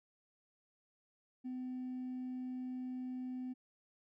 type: tone with hard clipping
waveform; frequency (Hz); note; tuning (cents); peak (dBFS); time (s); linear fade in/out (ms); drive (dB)
triangle; 254; B3; +49; -39; 1.44-3.54; 20; 2
effects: none